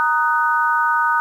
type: chord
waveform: sine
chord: D# minor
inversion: second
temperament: just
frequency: 933.4 / 1244.5 / 1493.4 Hz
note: A#5 / D#6 / F#6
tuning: +2 / 0 / +16 cents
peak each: -19 dBFS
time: 0-1.2 s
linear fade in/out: 0 ms
effects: 8-bit